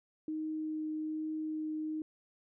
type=tone with vibrato; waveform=sine; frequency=311.1 Hz; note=D#4; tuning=in tune; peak=-34 dBFS; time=0.28-2.02 s; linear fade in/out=2 ms; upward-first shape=triangle; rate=1.2 Hz; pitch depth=8 cents each way; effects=none